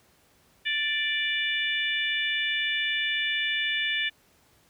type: harmonic tone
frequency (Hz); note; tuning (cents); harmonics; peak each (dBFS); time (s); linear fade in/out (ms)
587.3; D5; 0; 3 / 4 / 5 / 6; -29 / -30 / -31 / -32; 0.65-4.1; 20
effects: pink hiss -62 dBFS RMS until 4.69 s + high-pass 60 Hz 12 dB/octave